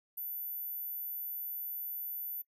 sine tone, 14020 Hz, A9, 7 cents flat, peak -35 dBFS, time 0.17-2.42 s, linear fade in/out 10 ms, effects noise-tail reverb RT60 0.1 s tail -22 dB re dry + tanh soft clip ceiling -35 dBFS

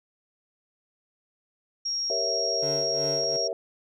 sine tone, 5588 Hz, F8, in tune, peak -26 dBFS, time 1.85-3.48 s, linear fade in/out 10 ms
sine chord, G diminished seventh, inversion none, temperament equal, 392 / 466.2 / 554.4 / 659.3 Hz, G4 / Bb4 / Db5 / Fb5, 0 / 0 / 0 / 0 cents, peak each -36 / -32 / -33 / -31 dBFS, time 2.1-3.53 s, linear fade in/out 2 ms
25% pulse tone with tremolo, 144.8 Hz, D3, 24 cents flat, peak -30 dBFS, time 2.62-3.37 s, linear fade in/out 10 ms, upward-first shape sine, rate 2.7 Hz, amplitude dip 80%
clicks, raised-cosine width 0.5 ms, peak -34 dBFS, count 2, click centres 3.052 / 3.236 s
effects none

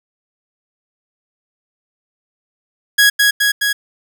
sawtooth tone with echo, 1661.2 Hz, G#6, in tune, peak -4 dBFS, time 2.98-3.1 s, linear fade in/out 10 ms, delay 210 ms, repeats 3, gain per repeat -2 dB, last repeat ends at 3.73 s, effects none

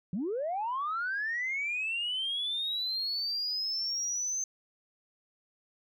sine linear sweep, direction up, 160.9 to 6272 Hz, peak -29 dBFS, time 0.13-4.44 s, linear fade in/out 2 ms, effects tanh soft clip ceiling -26 dBFS

